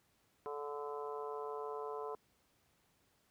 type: harmonic tone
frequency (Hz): 145.5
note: D3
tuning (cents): -16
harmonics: 3 / 4 / 5 / 6 / 7 / 8 / 9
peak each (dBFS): -42 / -52 / -49 / -56 / -46 / -59 / -53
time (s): 0.46-2.15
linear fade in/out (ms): 0
effects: pink hiss -74 dBFS RMS until 3.3 s + high-pass 60 Hz 12 dB/octave